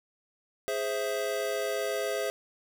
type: chord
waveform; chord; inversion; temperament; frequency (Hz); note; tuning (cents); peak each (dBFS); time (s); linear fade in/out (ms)
square; Ab augmented; none; equal; 415.3 / 523.3 / 659.3; Ab4 / C5 / E5; 0 / 0 / 0; -34; 0.68-2.3; 0
effects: 9-bit